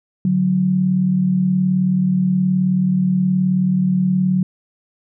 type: tone pair together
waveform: sine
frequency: 146.7 / 185.55 Hz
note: D3 / F#3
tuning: -2 / +5 cents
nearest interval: major third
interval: 407 cents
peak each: -22 / -14 dBFS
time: 0.25-4.43 s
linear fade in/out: 2 ms
effects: none